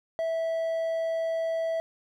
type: tone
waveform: triangle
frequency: 655 Hz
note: E5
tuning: 11 cents flat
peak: -24 dBFS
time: 0.19-1.8 s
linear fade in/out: 0 ms
effects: none